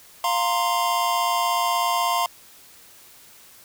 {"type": "chord", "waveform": "square", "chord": "F suspended fourth", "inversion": "none", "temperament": "just", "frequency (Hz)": [698.5, 931.3, 1047.7], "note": ["F5", "Bb5", "C6"], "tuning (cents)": [0, -2, 2], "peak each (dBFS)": [-26, -26, -24], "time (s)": [0.24, 2.26], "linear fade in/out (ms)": 2, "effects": ["white hiss -49 dBFS RMS until 3.64 s"]}